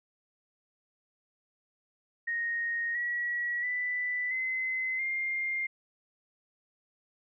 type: tone with pitch steps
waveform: sine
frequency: 1864.7 / 1923.8 / 1984.7 / 2048 / 2112 Hz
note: A#6 / B6 / B6 / C7 / C7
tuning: 0 / -46 / +8 / -38 / +16 cents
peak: -29 dBFS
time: 2.27-5.67 s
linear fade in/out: 10 ms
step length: 680 ms
effects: none